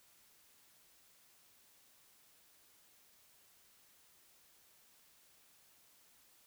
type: silence
effects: white hiss -67 dBFS RMS until 6.46 s